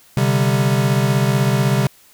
square chord, C suspended second, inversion none, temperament equal, 130.81 / 146.83 / 196 Hz, C3 / D3 / G3, 0 / 0 / 0 cents, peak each -17 / -21 / -21 dBFS, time 0.17-1.87 s, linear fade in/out 2 ms, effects white hiss -50 dBFS RMS until 2.13 s

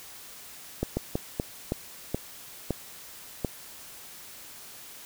slowing click train, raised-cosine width 2 ms, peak -13 dBFS, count 8, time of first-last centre 0.83-3.447 s, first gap 140 ms, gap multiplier 1.32, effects white hiss -46 dBFS RMS until 5.05 s

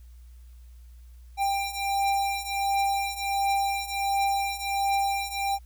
square beating tone pair, 791 / 792.4 Hz, G5 / G5, +15 / +18 cents, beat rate 1.4 Hz, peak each -30 / -27 dBFS, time 1.37-5.59 s, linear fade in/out 50 ms, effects added 60 Hz sine -45 dBFS peak until 5.65 s + white hiss -66 dBFS RMS until 5.65 s

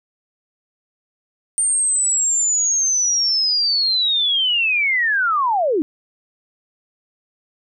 sine linear sweep, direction down, 8870 to 277.2 Hz, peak -15 dBFS, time 1.58-5.82 s, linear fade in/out 0 ms, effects none

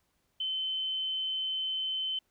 sine tone, 3066 Hz, G7, 39 cents flat, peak -30 dBFS, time 0.4-2.19 s, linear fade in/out 5 ms, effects pink hiss -75 dBFS RMS until 2.3 s

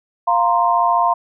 sine chord, F suspended fourth, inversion none, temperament equal, 698.5 / 932.3 / 1046.5 Hz, F5 / Bb5 / C6, 0 / 0 / 0 cents, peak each -17 dBFS, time 0.27-1.14 s, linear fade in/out 10 ms, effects none

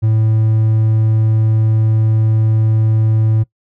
triangle tone, 110 Hz, A2, in tune, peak -8 dBFS, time 0.02-3.44 s, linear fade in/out 20 ms, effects noise-tail reverb RT60 0.1 s tail -20 dB re dry

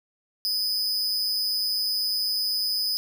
45% pulse tone with amplitude modulation, 5010 Hz, D#8, 11 cents sharp, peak -20 dBFS, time 0.45-2.97 s, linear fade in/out 0 ms, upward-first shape sine, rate 212 Hz, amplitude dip 90%, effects none

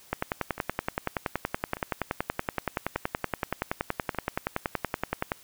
two click trains, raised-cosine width 0.5 ms, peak -11 / -22 dBFS, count 56 / 4, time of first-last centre 0.13-5.319 / 0.58-4.147 s, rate 10.6 / 0.841 Hz, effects white hiss -54 dBFS RMS until 5.43 s

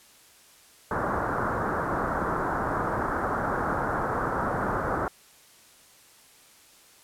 white low-pass noise, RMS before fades -28 dBFS, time 0.91-5.08 s, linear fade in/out 2 ms, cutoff 1500 Hz, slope 48 dB/octave, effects white hiss -55 dBFS RMS until 7.03 s + low-pass 12000 Hz 12 dB/octave

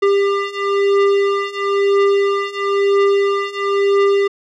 square beating tone pair, 398.1 / 399.1 Hz, G4 / G4, +27 / +31 cents, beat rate 1 Hz, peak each -18 / -16 dBFS, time 0.02-4.28 s, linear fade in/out 10 ms, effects low-pass 3000 Hz 12 dB/octave

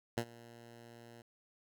10% pulse tone with ADSR envelope, 117.4 Hz, A#2, 13 cents sharp, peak -23 dBFS, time 0.17-1.22 s, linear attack 8 ms, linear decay 65 ms, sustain -22 dB, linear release 4 ms, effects none

